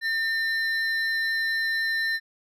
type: tone pair together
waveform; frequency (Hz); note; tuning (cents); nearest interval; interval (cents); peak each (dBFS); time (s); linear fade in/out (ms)
triangle; 1805 / 4052; A6 / B7; +44 / +44; octave + major second; 1400; -22 / -32; 0.01-2.2; 50
effects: none